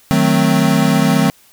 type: chord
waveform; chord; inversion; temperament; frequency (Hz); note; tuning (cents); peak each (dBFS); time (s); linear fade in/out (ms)
square; D# diminished seventh; none; equal; 155.56 / 185 / 220 / 261.6; D#3 / F#3 / A3 / C4; 0 / 0 / 0 / 0; -17; 0.11-1.3; 0
effects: white hiss -49 dBFS RMS until 1.52 s